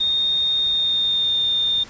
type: tone with pitch glide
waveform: sine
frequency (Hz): 3680 to 3631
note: A#7 to A#7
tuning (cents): -23 to -46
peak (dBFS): -17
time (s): 0-1.84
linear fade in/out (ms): 10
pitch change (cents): -23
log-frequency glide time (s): 0.58-1.41
effects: pink hiss -42 dBFS RMS until 1.89 s + resampled to 16000 Hz